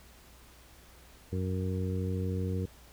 harmonic tone, 93.1 Hz, F#2, 11 cents sharp, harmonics 1 / 2 / 3 / 4 / 5, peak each -31 / -36 / -41 / -42 / -40 dBFS, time 1.32-2.66 s, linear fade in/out 10 ms, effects added 60 Hz sine -57 dBFS peak until 2.92 s + pink hiss -57 dBFS RMS until 2.92 s

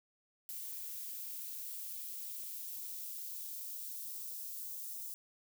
violet noise with high-pass filter sweep, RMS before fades -44 dBFS, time 0.49-5.14 s, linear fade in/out 0 ms, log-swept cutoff 1600 to 5000 Hz, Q 0.88, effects none

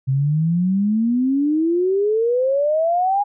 sine exponential sweep, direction up, 130 to 828 Hz, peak -15 dBFS, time 0.07-3.24 s, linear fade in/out 20 ms, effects none

